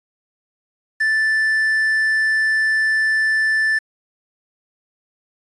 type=tone with quantisation; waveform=triangle; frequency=1760 Hz; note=A6; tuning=in tune; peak=-13 dBFS; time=1-3.79 s; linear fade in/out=10 ms; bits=7; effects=resampled to 24000 Hz